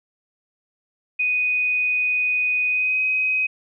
sine tone with pitch glide, 2489 to 2522 Hz, D#7 to D#7, 0 to +23 cents, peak -18 dBFS, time 1.19-3.47 s, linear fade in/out 10 ms, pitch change +23 cents, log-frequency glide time 2.68-3 s, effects none

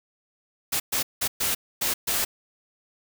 white noise bursts at uneven times, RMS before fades -25 dBFS, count 6, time 0.72-0.8 / 0.92-1.03 / 1.21-1.28 / 1.4-1.55 / 1.81-1.94 / 2.07-2.25 s, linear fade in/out 10 ms, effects none

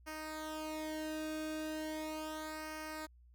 sawtooth tone with flanger, 311.1 Hz, D#4, in tune, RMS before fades -42 dBFS, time 0.06-3.07 s, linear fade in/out 20 ms, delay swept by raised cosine 0.27 to 0.99 ms, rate 0.37 Hz, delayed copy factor -0.8, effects added 60 Hz sine -59 dBFS peak until 3.34 s

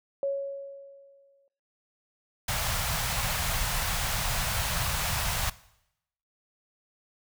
sine tone with exponential decay, 554.4 Hz, C#5, in tune, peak -24 dBFS, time 0.23-1.48 s, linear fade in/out 1 ms, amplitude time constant 270 ms
pink band-stop noise, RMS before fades -29 dBFS, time 2.48-5.5 s, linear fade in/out 5 ms, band 160 to 640 Hz, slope 24 dB/octave
effects noise-tail reverb RT60 0.8 s tail -19 dB re dry

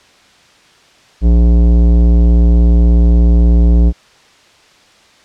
sine tone with tanh clipping, 58.27 Hz, A#1, in tune, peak -7 dBFS, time 1.21-3.93 s, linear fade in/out 50 ms, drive 15 dB, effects white hiss -46 dBFS RMS until 5.24 s + low-pass 5000 Hz 12 dB/octave

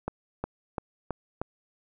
accelerating click train, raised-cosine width 1 ms, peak -16 dBFS, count 5, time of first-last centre 0.08-1.416 s, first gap 360 ms, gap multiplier 0.95, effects none

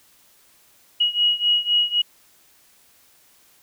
sine beating tone pair, 2900 / 2903.9 Hz, F#7 / F#7, -35 / -33 cents, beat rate 3.9 Hz, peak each -19 / -21 dBFS, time 1-2.02 s, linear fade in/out 10 ms, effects white hiss -56 dBFS RMS until 3.62 s

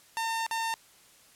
sawtooth tone with dropouts, 906 Hz, A#5, 50 cents flat, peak -25 dBFS, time 0.17-0.74 s, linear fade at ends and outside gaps 0 ms, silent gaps 0.465-0.511 s, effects white hiss -58 dBFS RMS until 1.35 s + low-pass 12000 Hz 12 dB/octave

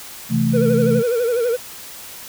sine chord, A minor, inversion first, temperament just, 132 / 165 / 220 Hz, C3 / E3 / A3, +16 / +2 / 0 cents, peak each -20 / -21 / -17 dBFS, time 0.29-1.03 s, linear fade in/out 50 ms
triangle tone with vibrato, 476.5 Hz, A#4, 38 cents sharp, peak -14 dBFS, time 0.53-1.57 s, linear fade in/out 20 ms, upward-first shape sine, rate 12 Hz, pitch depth 89 cents each way
effects white hiss -36 dBFS RMS until 2.28 s

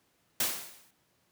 white noise with exponential decay, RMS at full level -26 dBFS, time 0.4-0.91 s, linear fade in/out 5 ms, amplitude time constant 110 ms, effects pink hiss -71 dBFS RMS until 1.31 s + high-pass 100 Hz 12 dB/octave

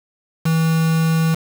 triangle tone with quantisation, 162.1 Hz, E3, 29 cents flat, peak -12 dBFS, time 0.45-1.35 s, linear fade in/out 10 ms, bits 4, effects none

